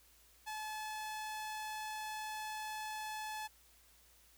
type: tone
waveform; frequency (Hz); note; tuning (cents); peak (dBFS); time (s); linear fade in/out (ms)
sawtooth; 861; A5; -38; -37; 0.46-3.48; 20
effects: added 57 Hz sine -70 dBFS peak until 4.37 s + white hiss -66 dBFS RMS until 4.37 s